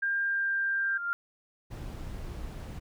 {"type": "tone with pitch glide", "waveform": "sine", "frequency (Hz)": [1600, 1588.9], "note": ["G6", "G6"], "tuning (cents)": [35, 23], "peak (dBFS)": -26, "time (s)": [0.02, 0.98], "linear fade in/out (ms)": 10, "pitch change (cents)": -12, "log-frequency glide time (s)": [0.23, 0.52]}
{"type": "tone with exponential growth", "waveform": "sine", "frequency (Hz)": 1396.9, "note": "F6", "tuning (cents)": 0, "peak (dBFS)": -25, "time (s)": [0.57, 1.13], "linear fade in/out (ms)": 0, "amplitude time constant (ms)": 120}
{"type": "noise", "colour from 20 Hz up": "brown", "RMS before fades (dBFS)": -39, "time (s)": [1.7, 2.8], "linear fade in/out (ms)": 20}
{"effects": []}